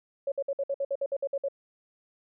sine tone bursts, 554.4 Hz, C#5, in tune, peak -26 dBFS, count 12, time 0.27-1.485 s, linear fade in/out 5 ms, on 49 ms, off 57 ms, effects none

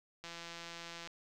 click train, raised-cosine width 0.2 ms, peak -29 dBFS, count 142, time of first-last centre 0.24-1.074 s, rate 169 Hz, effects 11-bit

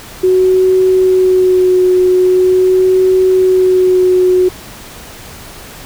sine tone with vibrato, 370 Hz, F#4, in tune, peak -6 dBFS, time 0.23-4.49 s, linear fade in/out 10 ms, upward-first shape sine, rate 0.43 Hz, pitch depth 17 cents each way, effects pink hiss -32 dBFS RMS until 5.85 s

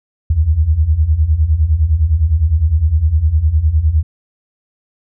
sine beating tone pair, 71.9 / 81.7 Hz, D2 / E2, -36 / -15 cents, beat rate 9.8 Hz, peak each -15 / -11 dBFS, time 0.3-4.03 s, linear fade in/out 5 ms, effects none

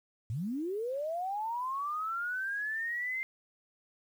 sine linear sweep, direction up, 98 to 2100 Hz, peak -32 dBFS, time 0.3-3.23 s, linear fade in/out 0 ms, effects 10-bit

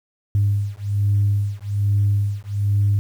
sine beating tone pair, 100.9 / 102.1 Hz, G#2 / G#2, -49 / -29 cents, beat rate 1.2 Hz, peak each -19 dBFS, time 0.35-2.99 s, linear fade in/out 0 ms, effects tanh soft clip ceiling -10 dBFS + 8-bit

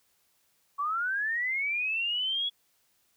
sine linear sweep, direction up, 1108.7 to 3379 Hz, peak -27 dBFS, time 0.78-2.5 s, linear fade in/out 20 ms, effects white hiss -70 dBFS RMS until 3.16 s

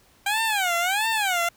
15% pulse tone with vibrato, 784 Hz, G5, in tune, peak -15 dBFS, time 0.26-1.49 s, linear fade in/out 5 ms, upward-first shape sine, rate 1.5 Hz, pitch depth 240 cents each way, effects pink hiss -58 dBFS RMS until 1.56 s

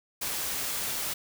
white noise, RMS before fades -32 dBFS, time 0.21-1.14 s, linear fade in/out 10 ms, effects none

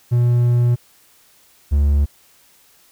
triangle tone pair in turn, 120.8 / 71.83 Hz, B2 / D2, -38 / -38 cents, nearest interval major sixth, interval 900 cents, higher first, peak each -10 dBFS, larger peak neither, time 0.11-0.76 / 1.71-2.06 s, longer first, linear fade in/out 20 ms, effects white hiss -53 dBFS RMS until 2.91 s

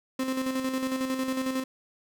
35% pulse tone with tremolo, 261.6 Hz, C4, in tune, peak -24 dBFS, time 0.19-1.64 s, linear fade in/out 5 ms, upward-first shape square, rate 11 Hz, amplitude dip 45%, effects none

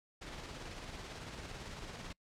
pink noise with tremolo, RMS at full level -45 dBFS, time 0.21-2.13 s, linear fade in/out 10 ms, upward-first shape square, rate 18 Hz, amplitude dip 30%, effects noise-tail reverb RT60 0.1 s tail -26 dB re dry + low-pass 6000 Hz 12 dB/octave

